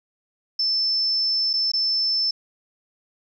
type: tone with dropouts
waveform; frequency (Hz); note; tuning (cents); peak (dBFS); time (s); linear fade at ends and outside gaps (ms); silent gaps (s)
sine; 5290; E8; +5; -19; 0.59-2.31; 5; 1.532-1.536 / 1.718-1.735
effects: 10-bit